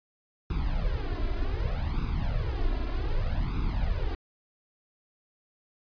brown noise with flanger, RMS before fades -28 dBFS, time 0.5-4.15 s, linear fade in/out 2 ms, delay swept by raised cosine 0.8 to 3 ms, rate 0.65 Hz, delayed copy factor +0.95, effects resampled to 11025 Hz

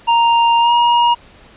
square tone with pitch glide, 932.3 to 950.8 Hz, A#5 to A#5, 0 to +34 cents, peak -10 dBFS, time 0.07-1.15 s, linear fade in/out 20 ms, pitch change +34 cents, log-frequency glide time 0.6-0.72 s, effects pink hiss -44 dBFS RMS until 1.56 s + resampled to 8000 Hz

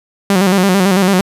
sawtooth tone with vibrato, 190.4 Hz, F#3, 50 cents sharp, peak -5 dBFS, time 0.3-1.21 s, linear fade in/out 2 ms, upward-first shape square, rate 9 Hz, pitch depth 76 cents each way, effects resampled to 32000 Hz

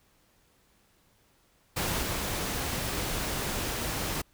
pink noise with level steps, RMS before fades -30 / -32 dBFS, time 1.76-4.22 s, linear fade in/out 10 ms, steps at 2.02 s, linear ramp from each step 10 ms, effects pink hiss -66 dBFS RMS until 4.33 s

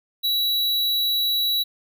square tone, 3915 Hz, B7, 16 cents flat, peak -20 dBFS, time 0.23-1.64 s, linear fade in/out 20 ms, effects none

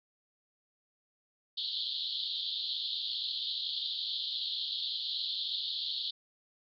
white band-pass noise, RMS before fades -36 dBFS, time 1.57-6.11 s, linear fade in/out 10 ms, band 3200 to 4400 Hz, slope 96 dB/octave, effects none

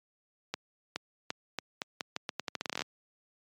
accelerating click train, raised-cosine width 0.2 ms, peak -15 dBFS, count 20, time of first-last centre 0.54-2.82 s, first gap 420 ms, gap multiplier 0.82, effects high-pass 150 Hz 12 dB/octave + MP3 96 kbps

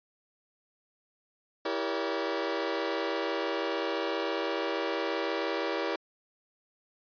sawtooth chord, E diminished seventh, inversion none, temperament just, 329.6 / 395.6 / 474.7 / 569.6 Hz, E4 / G4 / Bb4 / Db5, 0 / +16 / +31 / +47 cents, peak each -31 dBFS, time 1.65-5.96 s, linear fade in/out 5 ms, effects resampled to 11025 Hz

